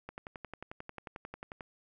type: click train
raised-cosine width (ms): 0.5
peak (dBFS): -27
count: 18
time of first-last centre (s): 0.09-1.608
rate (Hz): 11.2
effects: none